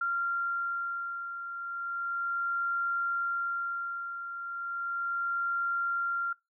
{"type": "beating tone pair", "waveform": "sine", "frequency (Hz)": [1384, 1384.35], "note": ["F6", "F6"], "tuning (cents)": [-16, -16], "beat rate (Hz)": 0.35, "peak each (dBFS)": [-30, -37], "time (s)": [0.01, 6.33], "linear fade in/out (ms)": 5, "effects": ["noise-tail reverb RT60 0.2 s tail -22 dB re dry"]}